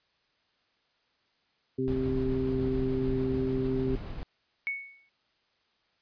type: harmonic tone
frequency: 130.81 Hz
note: C3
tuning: in tune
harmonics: 1 / 2 / 3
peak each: -34 / -30 / -30 dBFS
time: 1.78-3.96 s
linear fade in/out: 10 ms
type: noise with tremolo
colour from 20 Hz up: brown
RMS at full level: -35 dBFS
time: 1.88-4.23 s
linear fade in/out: 0 ms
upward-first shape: triangle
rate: 6.9 Hz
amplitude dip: 25%
type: tone with exponential decay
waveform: sine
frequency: 2217 Hz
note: C#7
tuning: in tune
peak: -26 dBFS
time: 4.67-5.09 s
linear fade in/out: 0 ms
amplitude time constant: 90 ms
effects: white hiss -71 dBFS RMS until 6.01 s + resampled to 11025 Hz